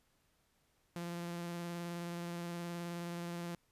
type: tone with vibrato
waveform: sawtooth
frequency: 172.2 Hz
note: F3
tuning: 24 cents flat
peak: -36 dBFS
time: 0.96-3.55 s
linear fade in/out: 0 ms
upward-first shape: square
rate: 19 Hz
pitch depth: 12 cents each way
effects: pink hiss -75 dBFS RMS until 3.71 s + resampled to 32000 Hz